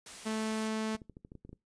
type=noise; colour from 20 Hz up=white; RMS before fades=-47 dBFS; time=0.06-0.68 s; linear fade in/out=2 ms
type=tone; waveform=sawtooth; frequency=218.9 Hz; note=A3; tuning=9 cents flat; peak=-28 dBFS; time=0.25-0.97 s; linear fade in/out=20 ms
type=clicks; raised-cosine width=3 ms; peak=-35 dBFS; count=10; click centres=0.951 / 1.018 / 1.097 / 1.169 / 1.249 / 1.319 / 1.353 / 1.45 / 1.493 / 1.53 s
effects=noise-tail reverb RT60 0.2 s tail -21 dB re dry + resampled to 22050 Hz